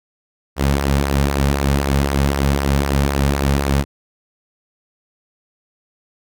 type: tone with flanger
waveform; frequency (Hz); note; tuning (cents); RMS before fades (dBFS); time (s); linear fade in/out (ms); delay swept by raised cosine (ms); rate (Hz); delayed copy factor
sawtooth; 69.7; C#2; +10; -17; 0.56-3.85; 50; 0.27 to 3.07; 3.9; -0.5
effects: none